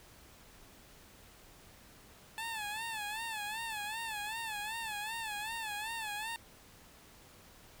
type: tone with vibrato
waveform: 15% pulse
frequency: 871 Hz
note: A5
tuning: 18 cents flat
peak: -31 dBFS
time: 2.38-6.36 s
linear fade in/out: 0 ms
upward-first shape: sine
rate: 2.6 Hz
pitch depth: 99 cents each way
effects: pink hiss -58 dBFS RMS until 7.8 s